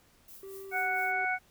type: noise with tremolo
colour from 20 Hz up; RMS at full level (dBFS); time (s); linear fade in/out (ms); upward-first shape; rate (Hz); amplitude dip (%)
violet; -49; 0.28-1.12; 2; sine; 4.4; 70
type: tone with pitch glide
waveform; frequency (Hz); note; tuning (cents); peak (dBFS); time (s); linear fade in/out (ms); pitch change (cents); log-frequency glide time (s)
triangle; 388.9 to 384.2; G4 to G4; -14 to -35; -40; 0.43-1.25; 2; -21; 0.81-0.91
type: harmonic tone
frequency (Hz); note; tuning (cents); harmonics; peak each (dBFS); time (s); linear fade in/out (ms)
740; F#5; 0; 1 / 2 / 3; -32 / -32 / -32; 0.71-1.39; 50
effects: pink hiss -64 dBFS RMS until 1.5 s